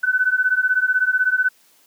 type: beating tone pair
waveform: sine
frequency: 1498 / 1514 Hz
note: F#6 / F#6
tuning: +21 / +39 cents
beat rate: 16 Hz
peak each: -19 / -18 dBFS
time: 0.03-1.49 s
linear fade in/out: 10 ms
effects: white hiss -56 dBFS RMS until 1.86 s + high-pass 150 Hz 12 dB/octave